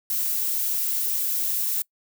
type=noise; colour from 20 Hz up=violet; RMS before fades=-25 dBFS; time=0.1-1.82 s; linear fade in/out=2 ms; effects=noise-tail reverb RT60 0.1 s tail -24 dB re dry